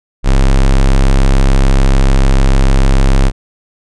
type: tone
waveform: square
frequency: 33.41 Hz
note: C1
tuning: 37 cents sharp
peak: -6 dBFS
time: 0.23-3.32 s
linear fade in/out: 50 ms
effects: resampled to 22050 Hz